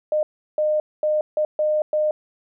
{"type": "tone bursts at uneven times", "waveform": "sine", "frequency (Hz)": 610, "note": "D#5", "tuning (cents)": -34, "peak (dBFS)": -17, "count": 6, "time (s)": [[0.12, 0.23], [0.58, 0.8], [1.03, 1.21], [1.37, 1.45], [1.59, 1.82], [1.93, 2.11]], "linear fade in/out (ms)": 2, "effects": []}